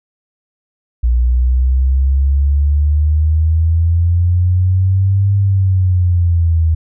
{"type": "exponential two-way sweep", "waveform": "sine", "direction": "up then down", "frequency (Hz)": [59.3, 100, 79.6], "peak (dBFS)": -9, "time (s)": [1.03, 6.75], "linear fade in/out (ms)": 10, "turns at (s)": 5.35, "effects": []}